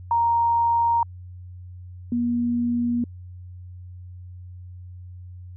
sine tone pair in turn, 933 / 239.1 Hz, A#5 / A#3, +1 / +44 cents, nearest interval 2 octaves, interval 2357 cents, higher first, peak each -17 / -20 dBFS, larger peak first, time 0.11-1.03 / 2.12-3.04 s, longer neither, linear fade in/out 2 ms, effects added 90 Hz sine -37 dBFS peak until 5.56 s

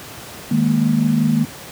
sine chord, D# suspended fourth, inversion none, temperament equal, 155.56 / 207.7 / 233.1 Hz, D#3 / G#3 / A#3, 0 / 0 / 0 cents, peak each -18 / -19 / -16 dBFS, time 0.51-1.45 s, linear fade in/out 5 ms, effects pink hiss -35 dBFS RMS until 1.71 s + high-pass 100 Hz 12 dB/octave

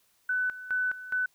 sine tone with tremolo, 1500 Hz, F#6, 23 cents sharp, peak -25 dBFS, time 0.29-1.26 s, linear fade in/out 5 ms, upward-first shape square, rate 2.4 Hz, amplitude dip 80%, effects white hiss -68 dBFS RMS until 1.34 s

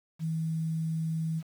sine tone with quantisation, 161 Hz, E3, 41 cents flat, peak -28 dBFS, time 0.19-1.43 s, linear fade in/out 50 ms, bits 9, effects none

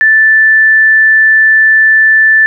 sine tone, 1760 Hz, A6, in tune, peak -3 dBFS, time 0.01-2.46 s, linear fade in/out 0 ms, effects none

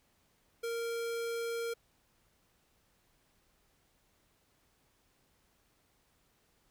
square tone, 464.3 Hz, A#4, 7 cents flat, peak -35 dBFS, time 0.63-1.74 s, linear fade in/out 10 ms, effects pink hiss -72 dBFS RMS until 6.7 s

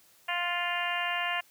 harmonic tone with a mistuned harmonic, 350.3 Hz, F4, 5 cents sharp, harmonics 2 / 3 / 4 / 5 / 6 / 7 / 8 / 9, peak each -35 / -36 / -40 / -34 / -37 / -38 / -35 / -46 dBFS, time 0.28-1.41 s, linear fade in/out 10 ms, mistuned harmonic 9, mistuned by -32 cents, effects white hiss -61 dBFS RMS until 1.5 s + high-pass 60 Hz 12 dB/octave

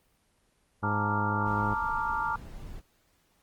harmonic tone, 103.83 Hz, G#2, in tune, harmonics 1 / 2 / 3 / 4 / 5 / 6 / 7 / 8 / 9, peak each -31 / -34 / -39 / -41 / -42 / -47 / -45 / -46 / -49 dBFS, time 0.82-1.75 s, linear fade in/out 20 ms
sine chord, Bb major seventh, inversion third, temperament equal, 880 / 932.3 / 1174.7 / 1396.9 Hz, A5 / Bb5 / D6 / F6, 0 / 0 / 0 / 0 cents, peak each -33 dBFS, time 0.83-2.36 s, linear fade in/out 5 ms
brown noise, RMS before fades -42 dBFS, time 1.45-2.81 s, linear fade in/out 20 ms
effects pink hiss -69 dBFS RMS until 3.42 s + Opus 24 kbps

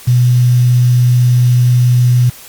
sine tone with quantisation, 123.47 Hz, B2, in tune, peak -6 dBFS, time 0.07-2.3 s, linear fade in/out 10 ms, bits 5, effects white hiss -35 dBFS RMS until 2.48 s + Opus 48 kbps

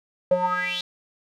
square tone with band-pass filter sweep, 180 Hz, F#3, 47 cents flat, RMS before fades -24 dBFS, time 0.31-0.81 s, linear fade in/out 2 ms, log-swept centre 520 to 4000 Hz, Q 8.1, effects none

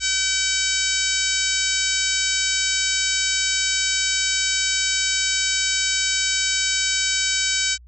harmonic tone, 765 Hz, G5, 42 cents flat, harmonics 2 / 3 / 4 / 5 / 6 / 7 / 8 / 9 / 10, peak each -28 / -28 / -28 / -28 / -28 / -28 / -28 / -28 / -28 dBFS, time 0-7.78 s, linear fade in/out 50 ms, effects added 60 Hz sine -43 dBFS peak until 7.87 s

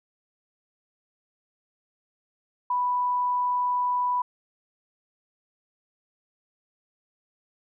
sine tone, 987.8 Hz, B5, in tune, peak -22 dBFS, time 2.7-4.22 s, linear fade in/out 5 ms, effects none

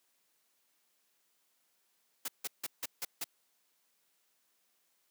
white noise bursts, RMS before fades -37 dBFS, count 6, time 2.25-3.242 s, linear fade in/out 5 ms, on 32 ms, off 160 ms, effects white hiss -75 dBFS RMS until 5.1 s + high-pass 200 Hz 12 dB/octave

